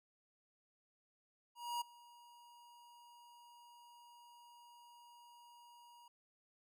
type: tone with ADSR envelope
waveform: square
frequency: 954 Hz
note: A#5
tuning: 40 cents sharp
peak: -37 dBFS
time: 1.55-6.08 s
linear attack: 260 ms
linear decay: 12 ms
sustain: -23 dB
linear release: 3 ms
effects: none